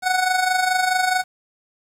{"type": "tone with amplitude modulation", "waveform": "25% pulse", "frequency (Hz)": 740, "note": "F#5", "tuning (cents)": 0, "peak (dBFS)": -11, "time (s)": [0.02, 1.24], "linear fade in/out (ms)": 50, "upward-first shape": "sine", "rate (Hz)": 24.7, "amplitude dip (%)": 60, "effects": ["low-pass 12000 Hz 12 dB/octave", "8-bit"]}